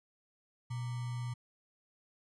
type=tone with sample-and-hold; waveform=sine; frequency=122 Hz; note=B2; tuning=21 cents flat; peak=-35 dBFS; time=0.7-1.34 s; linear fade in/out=10 ms; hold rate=1050 Hz; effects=resampled to 24000 Hz